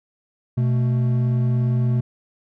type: tone pair together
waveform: triangle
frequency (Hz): 124.2 / 221.5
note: B2 / A3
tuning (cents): +10 / +12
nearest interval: minor seventh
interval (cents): 1002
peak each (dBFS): -15 / -25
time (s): 0.57-2.01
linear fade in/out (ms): 10
effects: none